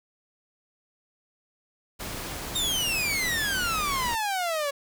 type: noise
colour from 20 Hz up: pink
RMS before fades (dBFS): -35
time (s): 1.99-4.16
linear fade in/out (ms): 20
type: exponential sweep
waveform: sawtooth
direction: down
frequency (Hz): 3729 to 554.4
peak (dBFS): -22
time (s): 2.55-4.71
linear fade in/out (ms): 10
effects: none